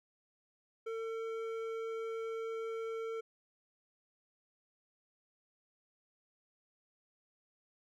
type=tone with hard clipping; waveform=sine; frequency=450.8 Hz; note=A4; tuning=42 cents sharp; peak=-39 dBFS; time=0.86-3.21 s; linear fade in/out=10 ms; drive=10 dB; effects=none